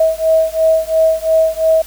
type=beating tone pair; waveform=sine; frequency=641 / 643.9 Hz; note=E5 / E5; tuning=-49 / -41 cents; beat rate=2.9 Hz; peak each=-13 dBFS; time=0-1.82 s; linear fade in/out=5 ms; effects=added 50 Hz sine -38 dBFS peak until 1.86 s + white hiss -36 dBFS RMS until 1.86 s